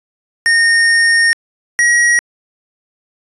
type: tone pair in turn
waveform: square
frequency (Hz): 1841 / 1902.6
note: A#6 / A#6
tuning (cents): -22 / +35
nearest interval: minor second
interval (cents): 57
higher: second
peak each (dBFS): -9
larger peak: neither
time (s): 0.46-1.33 / 1.79-2.19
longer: first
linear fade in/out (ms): 0
effects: resampled to 24000 Hz